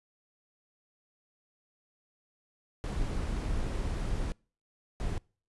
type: noise bursts at uneven times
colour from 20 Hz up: brown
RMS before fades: -32 dBFS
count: 2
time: 2.84-4.32 / 5-5.18 s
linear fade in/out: 0 ms
effects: noise-tail reverb RT60 0.4 s tail -26 dB re dry + resampled to 24000 Hz